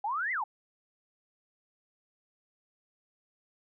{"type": "exponential two-way sweep", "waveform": "sine", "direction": "up then down", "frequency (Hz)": [783, 2123, 783], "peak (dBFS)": -29, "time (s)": [0.04, 0.44], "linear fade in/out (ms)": 5, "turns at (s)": 0.32, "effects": []}